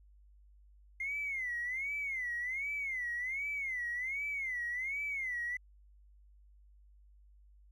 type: tone with vibrato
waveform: triangle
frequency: 2094 Hz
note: C7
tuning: 1 cent sharp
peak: -31 dBFS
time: 1-5.57 s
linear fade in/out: 5 ms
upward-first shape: sine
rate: 1.3 Hz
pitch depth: 170 cents each way
effects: tanh soft clip ceiling -32 dBFS + added 50 Hz sine -58 dBFS peak until 7.71 s